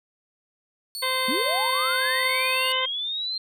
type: tone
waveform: sawtooth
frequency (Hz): 4435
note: C#8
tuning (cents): 0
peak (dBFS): -28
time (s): 0.95-2.72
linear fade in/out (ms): 0
type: harmonic tone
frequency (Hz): 518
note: C5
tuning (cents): -17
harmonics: 1 / 2 / 3 / 4 / 5 / 6 / 7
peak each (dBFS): -31 / -28 / -35 / -28 / -40 / -34 / -30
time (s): 1.02-2.86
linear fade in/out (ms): 10
type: linear sweep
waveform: sine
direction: up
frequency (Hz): 210.4 to 4186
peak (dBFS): -26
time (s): 1.28-3.38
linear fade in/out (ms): 5
effects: none